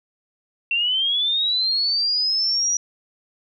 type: linear sweep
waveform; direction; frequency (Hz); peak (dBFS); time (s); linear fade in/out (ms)
sine; up; 2701 to 5830; -18; 0.71-2.77; 2
effects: none